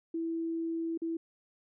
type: tone with dropouts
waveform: sine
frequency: 329.6 Hz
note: E4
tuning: in tune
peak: -31 dBFS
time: 0.14-1.17 s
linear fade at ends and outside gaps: 5 ms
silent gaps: 0.976-1.018 s
effects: none